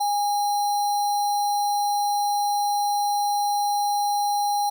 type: tone with sample-and-hold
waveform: sine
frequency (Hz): 820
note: G#5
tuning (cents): -22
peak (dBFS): -20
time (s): 0-4.7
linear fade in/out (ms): 10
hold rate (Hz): 4900
effects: none

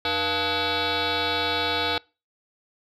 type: tone with frequency modulation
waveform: sine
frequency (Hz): 1480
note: F#6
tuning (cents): 0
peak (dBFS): -21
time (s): 0.05-1.98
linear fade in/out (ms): 2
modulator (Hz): 392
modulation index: 7.1
effects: noise-tail reverb RT60 0.3 s tail -25 dB re dry + tanh soft clip ceiling -18 dBFS

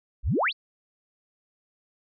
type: exponential sweep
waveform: sine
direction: up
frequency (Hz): 39.05 to 4941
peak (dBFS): -21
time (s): 0.23-0.53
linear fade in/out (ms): 50
effects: none

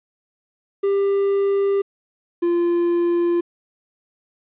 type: tone pair in turn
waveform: triangle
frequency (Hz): 396.9 / 345.3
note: G4 / F4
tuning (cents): +22 / -20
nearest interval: major second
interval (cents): 242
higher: first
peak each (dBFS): -14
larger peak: neither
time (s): 0.83-1.82 / 2.42-3.41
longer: neither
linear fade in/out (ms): 10
effects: resampled to 8000 Hz + 9-bit

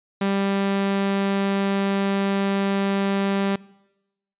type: tone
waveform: sawtooth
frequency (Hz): 197.1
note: G3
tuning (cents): +10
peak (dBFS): -16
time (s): 0.21-3.56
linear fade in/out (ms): 5
effects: noise-tail reverb RT60 0.9 s tail -22 dB re dry + resampled to 8000 Hz

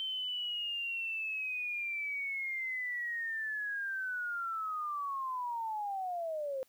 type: linear sweep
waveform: sine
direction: down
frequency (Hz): 3102 to 516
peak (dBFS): -34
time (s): 0-6.63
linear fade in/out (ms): 0
effects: white hiss -69 dBFS RMS until 6.68 s

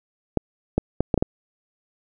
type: clicks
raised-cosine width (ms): 2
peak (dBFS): -5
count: 6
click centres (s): 0.373 / 0.78 / 1.006 / 1.142 / 1.177 / 1.225
effects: none

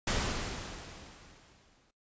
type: noise with exponential decay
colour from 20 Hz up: pink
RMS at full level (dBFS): -29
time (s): 0.07-1.91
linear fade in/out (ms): 5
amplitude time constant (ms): 400
effects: noise-tail reverb RT60 0.2 s tail -23 dB re dry + resampled to 16000 Hz

